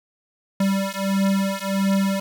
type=beating tone pair; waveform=square; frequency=194.4 / 195.9 Hz; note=G3 / G3; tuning=-14 / -1 cents; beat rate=1.5 Hz; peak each=-23 dBFS; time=0.6-2.2 s; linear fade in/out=5 ms; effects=9-bit